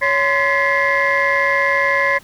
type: tone cluster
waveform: sine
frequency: 558 / 1035 / 1701 / 1948 / 2106 Hz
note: C#5 / C6 / G#6 / B6 / C7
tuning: +11 / -19 / +41 / -24 / +11 cents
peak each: -19 dBFS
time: 0.01-2.19 s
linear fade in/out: 20 ms
effects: tanh soft clip ceiling -7 dBFS + pink hiss -46 dBFS RMS until 2.23 s